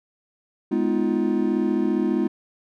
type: chord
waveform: triangle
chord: F half-diminished seventh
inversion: first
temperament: just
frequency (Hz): 209.5 / 251.4 / 314.3 / 349.2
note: Ab3 / Cb4 / Eb4 / F4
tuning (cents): +15 / +31 / +18 / 0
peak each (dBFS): -23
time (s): 0.71-2.28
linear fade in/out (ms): 10
effects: none